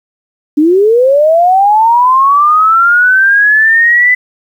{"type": "linear sweep", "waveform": "sine", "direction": "up", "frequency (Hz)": [286.8, 2009], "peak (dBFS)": -4, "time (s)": [0.57, 4.15], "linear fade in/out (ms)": 10, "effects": ["7-bit"]}